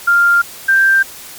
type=tone pair in turn; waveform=sine; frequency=1396.9 / 1575.9 Hz; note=F6 / G6; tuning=0 / +9 cents; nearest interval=major second; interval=209 cents; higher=second; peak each=-7 dBFS; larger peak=neither; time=0.07-0.42 / 0.68-1.03 s; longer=neither; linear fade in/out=10 ms; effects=white hiss -33 dBFS RMS until 1.38 s + MP3 96 kbps